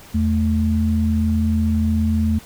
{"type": "tone pair together", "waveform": "sine", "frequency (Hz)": [82.41, 219.2], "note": ["E2", "A3"], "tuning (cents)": [0, -6], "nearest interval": "octave + perfect fourth", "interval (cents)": 1694, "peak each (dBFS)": -18, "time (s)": [0.14, 2.39], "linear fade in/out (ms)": 10, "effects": ["pink hiss -43 dBFS RMS until 2.45 s"]}